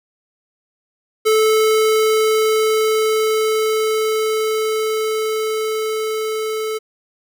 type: tone with level ramp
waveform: square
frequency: 435.9 Hz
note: A4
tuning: 16 cents flat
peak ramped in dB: -12 to -21 dBFS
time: 1.25-6.79 s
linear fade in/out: 20 ms
effects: none